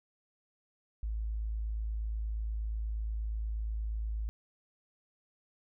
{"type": "tone", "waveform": "sine", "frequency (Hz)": 54.2, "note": "A1", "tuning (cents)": -25, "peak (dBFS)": -32, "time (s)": [1.03, 4.29], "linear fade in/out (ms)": 0, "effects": []}